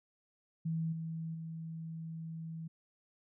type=tone with level steps; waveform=sine; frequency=162.5 Hz; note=E3; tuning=24 cents flat; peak=-32 / -37 / -40 dBFS; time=0.65-2.68 s; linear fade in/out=10 ms; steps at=0.92 / 1.34 s; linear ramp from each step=10 ms; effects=none